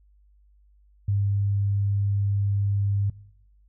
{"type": "tone", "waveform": "sine", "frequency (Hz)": 100.4, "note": "G2", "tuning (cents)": 42, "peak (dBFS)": -20, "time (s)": [1.08, 3.1], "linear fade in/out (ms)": 5, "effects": ["noise-tail reverb RT60 0.8 s tail -22 dB re dry", "added 50 Hz sine -55 dBFS peak until 3.68 s"]}